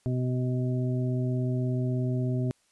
harmonic tone, 126.2 Hz, B2, 38 cents sharp, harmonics 1 / 2 / 3 / 5, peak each -26 / -32 / -36 / -40 dBFS, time 0.06-2.51 s, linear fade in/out 0 ms, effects white hiss -68 dBFS RMS until 2.71 s + resampled to 24000 Hz

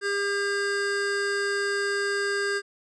square tone pair together, 401.7 / 1607.8 Hz, G4 / G6, +42 / +43 cents, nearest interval 2 octaves, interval 2401 cents, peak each -28 dBFS, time 0.01-2.62 s, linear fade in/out 50 ms, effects resampled to 22050 Hz

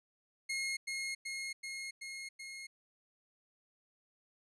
sawtooth tone with echo, 2153 Hz, C7, 49 cents sharp, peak -31 dBFS, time 0.49-0.77 s, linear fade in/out 10 ms, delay 380 ms, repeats 5, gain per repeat -2 dB, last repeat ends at 2.67 s, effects resampled to 24000 Hz

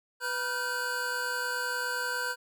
square tone cluster, 496.4 / 972 / 1412 / 1539 Hz, B4 / B5 / F6 / G6, +9 / -28 / +19 / -32 cents, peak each -40 / -38 / -38 / -33 dBFS, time 0.2-2.36 s, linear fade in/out 50 ms, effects none

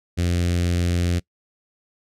sawtooth tone with notch filter, 87.4 Hz, F2, 2 cents sharp, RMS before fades -21 dBFS, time 0.17-1.2 s, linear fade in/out 20 ms, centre 950 Hz, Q 0.61, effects noise-tail reverb RT60 0.1 s tail -23 dB re dry + low-pass 10000 Hz 12 dB/octave

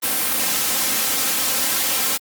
white noise with comb filter, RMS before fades -20 dBFS, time 0.02-2.18 s, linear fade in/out 20 ms, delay 3.8 ms, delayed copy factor +0.55, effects high-pass 100 Hz 12 dB/octave + Opus 32 kbps

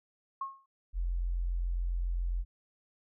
sine tone with exponential decay, 1084 Hz, C#6, 39 cents flat, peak -30 dBFS, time 0.41-0.66 s, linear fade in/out 5 ms, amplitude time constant 54 ms
sine tone, 43.65 Hz, F1, in tune, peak -29 dBFS, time 0.93-2.45 s, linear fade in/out 50 ms
effects none

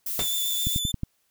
violet noise, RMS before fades -30 dBFS, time 0.06-0.79 s, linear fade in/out 5 ms
sawtooth tone with vibrato, 3520 Hz, A7, in tune, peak -24 dBFS, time 0.19-0.92 s, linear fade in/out 10 ms, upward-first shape triangle, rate 7.5 Hz, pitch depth 25 cents each way
pink noise with exponential decay, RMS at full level -25 dBFS, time 0.19-0.31 s, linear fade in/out 1 ms, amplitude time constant 24 ms
click train, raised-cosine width 5 ms, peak -15 dBFS, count 5, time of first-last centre 0.67-1.034 s, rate 11 Hz
effects white hiss -70 dBFS RMS until 1.3 s

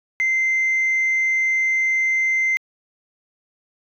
sine tone, 2079 Hz, C7, 12 cents flat, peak -15 dBFS, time 0.2-2.57 s, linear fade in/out 0 ms, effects tanh soft clip ceiling -14 dBFS

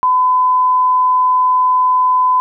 sine tone, 1010 Hz, B5, 39 cents sharp, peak -9 dBFS, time 0.03-2.4 s, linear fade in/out 0 ms, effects none

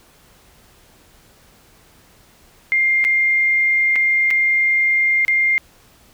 sine tone with dropouts, 2110 Hz, C7, 14 cents sharp, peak -13 dBFS, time 2.72-5.58 s, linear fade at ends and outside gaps 0 ms, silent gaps 3.042-3.049 / 3.957-3.961 / 4.305-4.31 / 5.25-5.281 s, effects pink hiss -51 dBFS RMS until 6.13 s

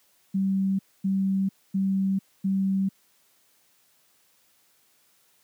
sine tone bursts, 193.1 Hz, G3, 26 cents flat, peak -21 dBFS, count 4, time 0.34-2.89 s, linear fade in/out 10 ms, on 450 ms, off 250 ms, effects white hiss -64 dBFS RMS until 5.43 s + high-pass 100 Hz 12 dB/octave

